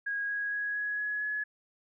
sine tone with pitch steps, 1643 / 1653.5 / 1664 / 1674.6 / 1685.3 / 1696 Hz, G#6 / G#6 / G#6 / G#6 / G#6 / G#6, -19 / -8 / +3 / +14 / +25 / +36 cents, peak -30 dBFS, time 0.06-1.44 s, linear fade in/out 10 ms, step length 230 ms, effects none

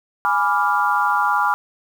sine chord, G# diminished seventh, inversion none, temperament equal, 830.6 / 987.8 / 1174.7 / 1396.9 Hz, G#5 / B5 / D6 / F6, 0 / 0 / 0 / 0 cents, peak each -21 dBFS, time 0.25-1.54 s, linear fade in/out 0 ms, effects 7-bit

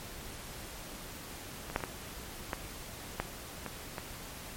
clicks, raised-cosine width 0.5 ms, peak -25 / -13 / -26 / -18 / -16 / -15 / -22 / -21 dBFS, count 8, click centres 1.7 / 1.761 / 1.805 / 1.838 / 2.532 / 3.2 / 3.663 / 3.982 s, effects pink hiss -45 dBFS RMS until 4.56 s + MP3 64 kbps

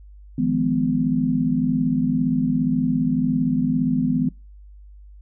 sine chord, F half-diminished seventh, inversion third, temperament just, 157.15 / 174.61 / 209.5 / 251.4 Hz, Eb3 / F3 / Ab3 / Cb4, +18 / 0 / +15 / +31 cents, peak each -25 / -26 / -25 / -20 dBFS, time 0.38-4.29 s, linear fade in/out 5 ms, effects noise-tail reverb RT60 0.3 s tail -26 dB re dry + added 50 Hz sine -41 dBFS peak until 5.21 s

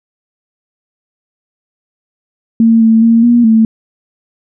sine tone with pitch steps, 227.2 / 224 / 229.3 / 238.5 / 222.7 Hz, A#3 / A3 / A#3 / A#3 / A3, -44 / +31 / -28 / +40 / +21 cents, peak -4 dBFS, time 2.6-3.65 s, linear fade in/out 2 ms, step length 210 ms, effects none

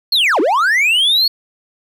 triangle linear two-way sweep, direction down then up, 4418 to 277.2 to 4418 Hz, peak -9 dBFS, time 0.12-1.28 s, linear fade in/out 5 ms, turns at 0.4 s, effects none

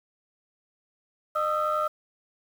sine tone cluster, 610 / 1242 / 1333 Hz, D#5 / D#6 / E6, -34 / -3 / +19 cents, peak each -27 dBFS, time 1.35-1.88 s, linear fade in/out 10 ms, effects tanh soft clip ceiling -17 dBFS + 8-bit

